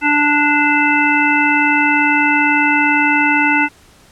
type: harmonic tone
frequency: 293.7 Hz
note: D4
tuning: in tune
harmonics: 1 / 3 / 5 / 7 / 9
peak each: -17 / -17 / -17 / -17 / -17 dBFS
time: 0.01-3.69 s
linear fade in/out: 50 ms
effects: pink hiss -47 dBFS RMS until 4.11 s + low-pass 11000 Hz 12 dB/octave